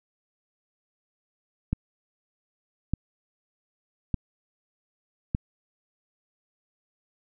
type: click train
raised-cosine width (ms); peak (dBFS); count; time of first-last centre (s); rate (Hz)
5; -12; 4; 1.73-5.349; 0.829
effects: none